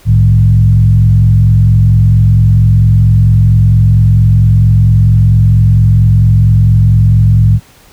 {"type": "tone with frequency modulation", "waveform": "sine", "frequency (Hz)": 108.6, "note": "A2", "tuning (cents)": -22, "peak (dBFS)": -3, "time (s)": [0.05, 7.6], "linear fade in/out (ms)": 50, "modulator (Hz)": 44.4, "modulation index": 0.89, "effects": ["pink hiss -42 dBFS RMS until 7.92 s"]}